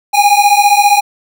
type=beating tone pair; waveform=square; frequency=810 / 825 Hz; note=G#5 / G#5; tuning=-43 / -12 cents; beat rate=15 Hz; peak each=-10 dBFS; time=0.13-1.01 s; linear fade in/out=20 ms; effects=none